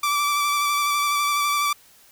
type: tone with vibrato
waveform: sawtooth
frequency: 1164 Hz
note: D6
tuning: 16 cents flat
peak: -16 dBFS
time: 0.03-1.73 s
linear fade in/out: 5 ms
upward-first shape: square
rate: 12 Hz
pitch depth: 17 cents each way
effects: white hiss -53 dBFS RMS until 2.11 s